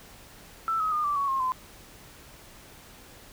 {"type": "tone with pitch steps", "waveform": "sine", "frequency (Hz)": [1326, 1270.5, 1217.4, 1166.4, 1117.6, 1070.8, 1026], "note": ["E6", "D#6", "D#6", "D6", "C#6", "C6", "C6"], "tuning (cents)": [10, 36, -38, -12, 14, 40, -34], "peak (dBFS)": -24, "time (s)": [0.68, 1.52], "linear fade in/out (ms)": 0, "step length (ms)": 120, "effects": ["pink hiss -50 dBFS RMS until 3.32 s"]}